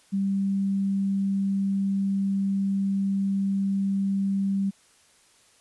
sine tone, 196 Hz, G3, in tune, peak -22 dBFS, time 0.12-4.71 s, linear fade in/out 20 ms, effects white hiss -59 dBFS RMS until 5.6 s + resampled to 24000 Hz

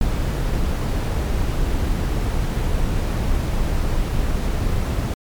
brown noise, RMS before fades -20 dBFS, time 0.01-5.14 s, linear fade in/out 2 ms, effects MP3 96 kbps

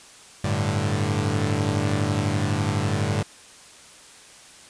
sawtooth chord, G suspended second, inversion none, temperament equal, 98 / 110 / 146.83 Hz, G2 / A2 / D3, 0 / 0 / 0 cents, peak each -21 / -22 / -23 dBFS, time 0.44-3.23 s, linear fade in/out 5 ms, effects white hiss -47 dBFS RMS until 4.69 s + resampled to 22050 Hz

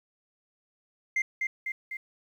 sine tone with echo, 2093 Hz, C7, in tune, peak -21 dBFS, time 1.16-1.22 s, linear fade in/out 5 ms, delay 250 ms, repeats 3, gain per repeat -4 dB, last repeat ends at 1.97 s, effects tanh soft clip ceiling -23 dBFS + 10-bit

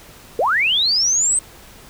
sine linear sweep, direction up, 407.4 to 8360 Hz, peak -14 dBFS, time 0.39-1.39 s, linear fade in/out 2 ms, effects pink hiss -43 dBFS RMS until 1.89 s

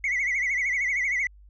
sine tone with vibrato, 2093 Hz, C7, in tune, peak -21 dBFS, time 0.04-1.27 s, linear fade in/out 2 ms, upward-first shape sine, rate 13 Hz, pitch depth 120 cents each way, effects tanh soft clip ceiling -21 dBFS + added 50 Hz sine -48 dBFS peak until 1.49 s

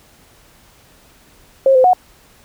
sine tone with pitch steps, 536 / 514 / 732 Hz, C5 / C5 / F#5, +42 / -31 / -19 cents, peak -7 dBFS, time 1.66-1.933 s, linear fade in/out 2 ms, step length 91 ms, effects pink hiss -49 dBFS RMS until 2.44 s

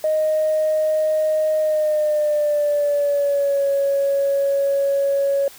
sine tone with pitch glide, 621 to 556.5 Hz, D#5 to C#5, -3 to +7 cents, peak -15 dBFS, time 0.04-5.48 s, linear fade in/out 2 ms, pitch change -190 cents, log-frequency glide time 1.58-3.66 s, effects tanh soft clip ceiling -11 dBFS + white hiss -43 dBFS RMS until 5.58 s

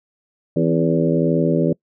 harmonic tone with a mistuned harmonic, 81.9 Hz, E2, 11 cents flat, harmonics 2 / 3 / 4 / 5 / 6 / 7, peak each -19 / -21 / -22 / -23 / -24 / -24 dBFS, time 0.56-1.73 s, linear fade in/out 5 ms, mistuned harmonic 3, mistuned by +63 cents, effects noise-tail reverb RT60 0.1 s tail -25 dB re dry

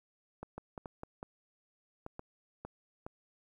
clicks, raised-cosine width 1 ms, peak -28 dBFS, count 10, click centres 0.43 / 0.58 / 0.778 / 0.858 / 1.034 / 1.229 / 2.064 / 2.194 / 2.65 / 3.065 s, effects 11-bit

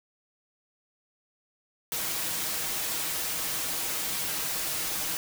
white noise with comb filter, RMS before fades -31 dBFS, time 1.92-5.17 s, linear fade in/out 0 ms, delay 6.3 ms, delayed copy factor +0.5, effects none

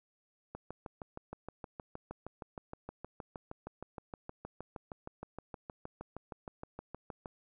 click train, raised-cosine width 1 ms, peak -28 dBFS, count 44, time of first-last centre 0.55-7.258 s, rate 6.41 Hz, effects none

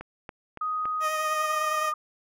click train, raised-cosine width 0.5 ms, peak -23 dBFS, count 4, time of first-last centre 0.01-0.855 s, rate 3.55 Hz
sine tone with pitch glide, 1249 to 1215.5 Hz, D#6 to D#6, +6 to -41 cents, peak -26 dBFS, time 0.61-1.94 s, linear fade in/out 5 ms, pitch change -47 cents, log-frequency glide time 1.14-1.58 s
15% pulse tone with vibrato, 622.3 Hz, D#5, in tune, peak -22 dBFS, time 1-1.93 s, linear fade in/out 50 ms, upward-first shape triangle, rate 9.8 Hz, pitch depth 21 cents each way
effects none

